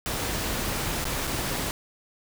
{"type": "noise with dropouts", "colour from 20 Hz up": "pink", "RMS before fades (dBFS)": -29, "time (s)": [0.06, 1.71], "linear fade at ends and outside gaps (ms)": 0, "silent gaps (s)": [[1.043, 1.053], [1.27, 1.274]], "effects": []}